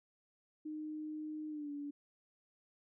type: tone with pitch glide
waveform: sine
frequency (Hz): 307.1 to 288.2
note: D#4 to D4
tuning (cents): -23 to -33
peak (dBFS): -40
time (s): 0.65-1.91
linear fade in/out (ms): 10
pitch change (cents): -110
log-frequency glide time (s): 1.49-1.71
effects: none